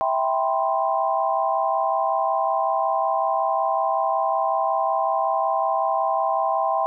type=chord; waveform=sine; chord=C major seventh; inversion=first; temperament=just; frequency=654.1 / 784.9 / 981.1 / 1046.5 Hz; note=E5 / G5 / B5 / C6; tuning=-14 / +2 / -12 / 0 cents; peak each=-24 / -23 / -29 / -25 dBFS; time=0.01-6.86 s; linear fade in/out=0 ms; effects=none